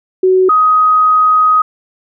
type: tone pair in turn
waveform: sine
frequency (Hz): 373.3 / 1255.6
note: F#4 / D#6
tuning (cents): +15 / +15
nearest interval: octave + major sixth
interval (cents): 2100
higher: second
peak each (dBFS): -6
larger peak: neither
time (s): 0.23-0.49 / 0.49-1.62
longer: second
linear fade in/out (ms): 5
effects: none